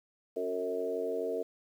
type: harmonic tone with a mistuned harmonic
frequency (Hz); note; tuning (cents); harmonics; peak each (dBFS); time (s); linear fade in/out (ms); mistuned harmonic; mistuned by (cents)
92; F#2; -9; 3 / 4 / 5 / 6 / 7; -42 / -39 / -33 / -43 / -38; 0.36-1.43; 10; 5; -18
effects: 10-bit